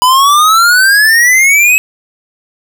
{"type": "exponential sweep", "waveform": "square", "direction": "up", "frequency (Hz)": [987.8, 2587], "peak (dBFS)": -5, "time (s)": [0.02, 1.78], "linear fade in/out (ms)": 0, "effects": []}